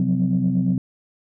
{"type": "tone cluster", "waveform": "sine", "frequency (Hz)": [130.1, 175.6, 184.2, 256.3], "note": ["C3", "F3", "F#3", "C4"], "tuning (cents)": [-9, 10, -7, -36], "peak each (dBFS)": [-24, -24, -19, -23], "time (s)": [0, 0.78], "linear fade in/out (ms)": 2, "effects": ["tanh soft clip ceiling -10 dBFS"]}